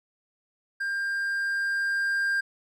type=tone with level ramp; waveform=triangle; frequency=1597 Hz; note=G6; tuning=32 cents sharp; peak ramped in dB=-25 to -21 dBFS; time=0.8-2.41 s; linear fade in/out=10 ms; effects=none